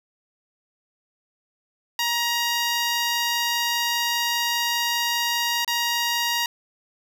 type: tone with dropouts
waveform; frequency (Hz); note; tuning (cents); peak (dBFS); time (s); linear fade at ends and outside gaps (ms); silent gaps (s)
10% pulse; 945; A#5; +23; -13; 1.99-6.46; 2; 5.647-5.677
effects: none